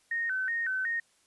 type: tone with vibrato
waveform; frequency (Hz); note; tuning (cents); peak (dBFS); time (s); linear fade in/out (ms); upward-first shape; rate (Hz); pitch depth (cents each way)
sine; 1681; G#6; +20; -28; 0.11-1; 5; square; 2.7; 170
effects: white hiss -67 dBFS RMS until 1.26 s + resampled to 24000 Hz